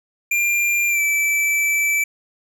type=tone with pitch glide; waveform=square; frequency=2389 to 2318 Hz; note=D7 to D7; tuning=+29 to -23 cents; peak=-17 dBFS; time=0.31-2.04 s; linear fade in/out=5 ms; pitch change=-52 cents; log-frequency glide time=0.89-1.01 s; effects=none